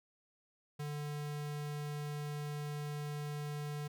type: tone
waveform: square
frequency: 147.5 Hz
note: D3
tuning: 8 cents sharp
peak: -39 dBFS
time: 0.79-3.88 s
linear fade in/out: 10 ms
effects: none